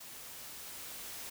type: noise with level ramp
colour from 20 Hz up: white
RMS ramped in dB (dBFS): -49 to -44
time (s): 0-1.3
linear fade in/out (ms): 10
effects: none